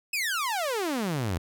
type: exponential sweep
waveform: sawtooth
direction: down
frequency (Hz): 2644 to 79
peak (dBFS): -23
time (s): 0.13-1.38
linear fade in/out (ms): 5
effects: none